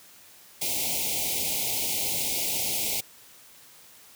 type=band-stop noise; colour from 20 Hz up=white; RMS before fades=-28 dBFS; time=0.61-3.01 s; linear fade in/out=10 ms; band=910 to 2100 Hz; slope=96 dB/octave; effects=white hiss -52 dBFS RMS until 4.15 s + high-pass 60 Hz 12 dB/octave